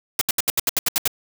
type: noise bursts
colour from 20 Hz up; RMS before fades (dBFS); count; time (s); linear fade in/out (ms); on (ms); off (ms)
white; -19; 10; 0.19-1.077; 2; 23; 73
effects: none